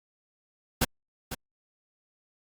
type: noise with echo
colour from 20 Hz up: pink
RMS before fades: -23 dBFS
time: 0.81-0.85 s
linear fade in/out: 10 ms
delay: 500 ms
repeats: 1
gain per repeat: -11 dB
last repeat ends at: 1.35 s
effects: Opus 48 kbps